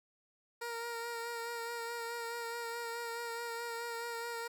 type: tone with vibrato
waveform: 15% pulse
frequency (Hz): 467.4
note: A#4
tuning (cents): +5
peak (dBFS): -32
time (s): 0.61-4.48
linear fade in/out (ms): 10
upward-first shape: sine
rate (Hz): 4.7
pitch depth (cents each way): 23
effects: none